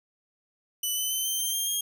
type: tone with pitch steps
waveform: 10% pulse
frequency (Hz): 2982 / 3024 / 3066 / 3109 / 3152 / 3196 / 3241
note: F#7 / F#7 / G7 / G7 / G7 / G7 / G#7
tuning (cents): +13 / +37 / -39 / -15 / +9 / +33 / -43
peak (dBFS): -19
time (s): 0.83-1.81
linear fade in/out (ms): 5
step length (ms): 140
effects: none